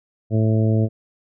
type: harmonic tone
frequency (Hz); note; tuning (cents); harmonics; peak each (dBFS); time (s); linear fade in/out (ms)
110; A2; 0; 1 / 2 / 3 / 4 / 5 / 6; -16 / -22 / -26 / -28 / -30 / -32; 0.3-0.89; 50
effects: none